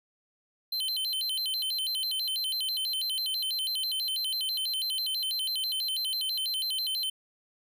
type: tone with vibrato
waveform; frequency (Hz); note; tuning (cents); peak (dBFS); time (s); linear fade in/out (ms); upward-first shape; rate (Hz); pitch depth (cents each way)
square; 3556; A7; +18; -29; 0.72-7.1; 5; square; 6.1; 250
effects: none

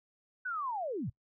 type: linear sweep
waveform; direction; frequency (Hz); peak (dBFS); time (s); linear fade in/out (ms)
sine; down; 1529 to 82.41; -33; 0.45-1.1; 10
effects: noise-tail reverb RT60 0.1 s tail -20 dB re dry

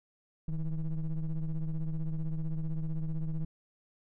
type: ring-modulated tone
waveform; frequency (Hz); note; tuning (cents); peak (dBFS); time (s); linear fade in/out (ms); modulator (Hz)
triangle; 82.41; E2; 0; -25; 0.48-3.45; 5; 74.6
effects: none

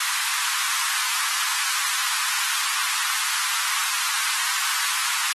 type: high-pass noise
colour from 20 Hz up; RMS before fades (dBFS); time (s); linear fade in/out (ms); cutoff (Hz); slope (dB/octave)
pink; -25; 0-5.33; 5; 980; 48
effects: AAC 32 kbps

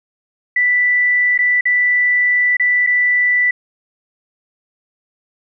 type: tone with dropouts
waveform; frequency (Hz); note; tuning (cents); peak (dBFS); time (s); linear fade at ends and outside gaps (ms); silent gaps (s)
sine; 1975.5; B6; 0; -11; 0.56-3.51; 5; 1.378-1.388 / 1.61-1.654 / 2.569-2.597 / 2.866-2.871
effects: none

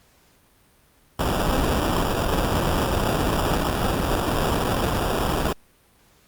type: noise with sample-and-hold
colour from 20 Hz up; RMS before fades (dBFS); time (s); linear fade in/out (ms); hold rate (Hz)
pink; -22; 1.19-5.53; 5; 2100
effects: pink hiss -58 dBFS RMS until 6.27 s + Opus 48 kbps

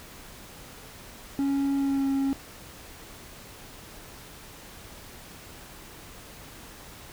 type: tone with pitch glide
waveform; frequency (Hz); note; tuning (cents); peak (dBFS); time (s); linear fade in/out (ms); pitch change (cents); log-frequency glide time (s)
triangle; 277.2 to 272.6; C#4 to C#4; 0 to -29; -21; 1.39-2.33; 0; -29; 1.77-2.05
effects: pink hiss -46 dBFS RMS until 7.12 s

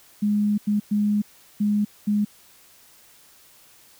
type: tone bursts at uneven times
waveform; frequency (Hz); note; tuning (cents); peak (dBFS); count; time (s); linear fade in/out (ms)
sine; 207.7; G#3; 0; -18; 5; 0.22-0.58 / 0.67-0.8 / 0.91-1.22 / 1.6-1.85 / 2.07-2.25; 10
effects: white hiss -53 dBFS RMS until 3.99 s

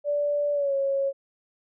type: tone with pitch glide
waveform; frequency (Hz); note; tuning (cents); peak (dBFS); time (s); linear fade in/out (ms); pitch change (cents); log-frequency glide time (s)
sine; 582 to 549.3; D5 to C#5; -16 to -16; -22; 0.04-1.13; 50; -100; 0.53-0.74
effects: none

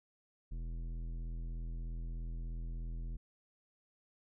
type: tone with tanh clipping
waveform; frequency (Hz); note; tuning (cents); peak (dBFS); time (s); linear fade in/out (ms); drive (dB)
sine; 41.6; E1; +17; -40; 0.51-3.17; 10; 13
effects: none

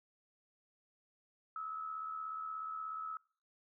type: tone with amplitude modulation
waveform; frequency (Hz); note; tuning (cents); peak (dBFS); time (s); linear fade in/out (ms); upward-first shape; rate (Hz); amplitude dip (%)
sine; 1294; E6; -32; -37; 1.56-3.17; 2; sine; 76.7; 50
effects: noise-tail reverb RT60 0.5 s tail -25 dB re dry

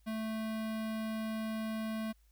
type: tone with notch filter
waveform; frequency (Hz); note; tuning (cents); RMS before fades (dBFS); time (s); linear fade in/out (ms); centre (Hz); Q
square; 220; A3; 0; -37; 0.06-2.13; 20; 6600; 1.5
effects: added 53 Hz sine -63 dBFS peak until 2.31 s + white hiss -75 dBFS RMS until 2.31 s

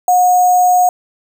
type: tone with sample-and-hold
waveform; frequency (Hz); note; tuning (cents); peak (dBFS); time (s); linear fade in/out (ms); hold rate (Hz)
sine; 725; F#5; -35; -7; 0.08-0.89; 2; 7350
effects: none

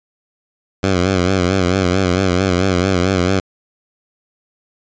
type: tone with vibrato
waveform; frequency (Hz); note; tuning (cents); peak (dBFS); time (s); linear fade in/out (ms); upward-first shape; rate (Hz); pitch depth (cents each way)
10% pulse; 92.5; F#2; 0; -5; 0.83-3.4; 5; sine; 4.5; 86
effects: resampled to 16000 Hz

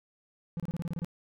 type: tone bursts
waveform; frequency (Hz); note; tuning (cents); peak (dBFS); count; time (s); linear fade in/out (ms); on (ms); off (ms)
triangle; 168.9; E3; +42; -29; 9; 0.57-1.046; 0; 28; 28
effects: none

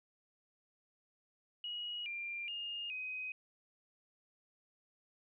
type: tone with pitch steps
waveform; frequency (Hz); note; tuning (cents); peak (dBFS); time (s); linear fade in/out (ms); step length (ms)
sine; 2900 / 2383 / 2834 / 2515; F#7 / D7 / F7 / D#7; -35 / +25 / +25 / +18; -39; 1.64-3.32; 2; 420
effects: none

